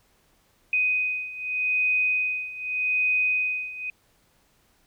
sine beating tone pair, 2500 / 2500.83 Hz, D#7 / D#7, +8 / +8 cents, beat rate 0.83 Hz, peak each -27 / -24 dBFS, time 0.73-3.9 s, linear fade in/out 2 ms, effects pink hiss -64 dBFS RMS until 4.86 s

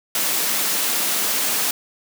white high-pass noise, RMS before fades -21 dBFS, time 0.15-1.71 s, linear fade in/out 2 ms, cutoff 170 Hz, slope 48 dB/octave, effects none

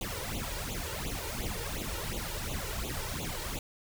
pink noise with flanger, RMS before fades -36 dBFS, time 0.01-3.59 s, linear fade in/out 2 ms, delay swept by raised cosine 0.28 to 2.18 ms, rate 2.8 Hz, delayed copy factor +0.95, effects none

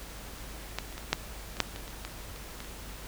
clicks, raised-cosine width 0.2 ms, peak -13 / -29 / -22 / -6 / -25 / -6 / -22 / -27 / -19 / -30 / -22 / -29 dBFS, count 12, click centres 0.786 / 0.926 / 0.98 / 1.13 / 1.569 / 1.603 / 1.761 / 1.879 / 2.05 / 2.361 / 2.604 / 2.646 s, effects added 50 Hz sine -45 dBFS peak until 3.07 s + pink hiss -45 dBFS RMS until 3.07 s

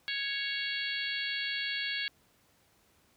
harmonic tone, 554.4 Hz, C#5, in tune, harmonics 3 / 4 / 5 / 6 / 7 / 8, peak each -37 / -38 / -40 / -38 / -42 / -40 dBFS, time 0.08-2.08 s, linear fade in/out 0 ms, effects pink hiss -67 dBFS RMS until 3.16 s + high-pass 60 Hz 12 dB/octave

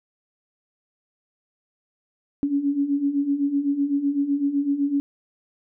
sine beating tone pair, 277.2 / 285.1 Hz, C#4 / C#4, 0 / +49 cents, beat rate 7.9 Hz, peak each -26 / -21 dBFS, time 2.43-5 s, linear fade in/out 0 ms, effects none

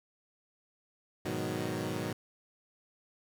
15% pulse chord, G# minor seventh, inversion none, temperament equal, 103.83 / 123.47 / 155.56 / 185 Hz, G#2 / B2 / D#3 / F#3, 0 / 0 / 0 / 0 cents, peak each -33 dBFS, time 1.25-2.13 s, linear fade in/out 5 ms, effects none

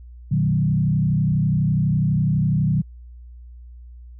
sine tone with frequency modulation, 151.5 Hz, D#3, 46 cents flat, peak -16 dBFS, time 0.31-2.82 s, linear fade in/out 10 ms, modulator 32.1 Hz, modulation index 1.2, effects added 60 Hz sine -38 dBFS peak until 4.19 s

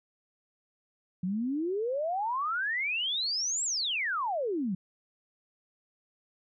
sine exponential two-way sweep, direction up then down, 174.61 to 7830 to 174.61 Hz, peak -28 dBFS, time 1.23-4.75 s, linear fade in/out 5 ms, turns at 3.64 s, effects none

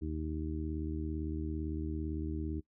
harmonic tone, 77.78 Hz, D#2, in tune, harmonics 1 / 2 / 3 / 4 / 5, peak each -37 / -44 / -44 / -39 / -47 dBFS, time 0.01-2.61 s, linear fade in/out 20 ms, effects noise-tail reverb RT60 0.1 s tail -21 dB re dry

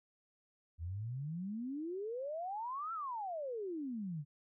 sine exponential two-way sweep, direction up then down, 78.4 to 1368 to 137.9 Hz, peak -38 dBFS, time 0.78-4.25 s, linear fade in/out 50 ms, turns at 2.93 s, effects none

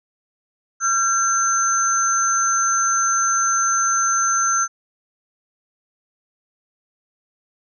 sine tone cluster, 1366 / 1582 / 6200 Hz, F6 / G6 / G8, -39 / +15 / -20 cents, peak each -19 / -27 / -19 dBFS, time 0.8-4.68 s, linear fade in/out 50 ms, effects none

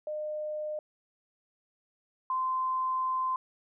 sine tone pair in turn, 608 / 1035.9 Hz, D#5 / C6, -40 / -18 cents, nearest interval major sixth, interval 922 cents, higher second, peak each -32 / -27 dBFS, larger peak second, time 0.07-0.79 / 2.3-3.36 s, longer second, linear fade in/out 2 ms, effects none

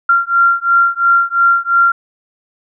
sine beating tone pair, 1379 / 1381.9 Hz, F6 / F6, -22 / -19 cents, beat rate 2.9 Hz, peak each -12 dBFS, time 0.09-1.92 s, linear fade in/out 5 ms, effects none

